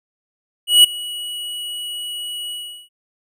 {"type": "tone with ADSR envelope", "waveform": "square", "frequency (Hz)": 2924, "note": "F#7", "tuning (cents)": -21, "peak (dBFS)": -5, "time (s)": [0.67, 2.89], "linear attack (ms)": 170, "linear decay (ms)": 9, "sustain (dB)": -21, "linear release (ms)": 380, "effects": []}